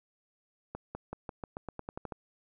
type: accelerating click train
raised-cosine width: 1 ms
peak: -24 dBFS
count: 12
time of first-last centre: 0.75-2.122 s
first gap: 200 ms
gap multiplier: 0.9
effects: none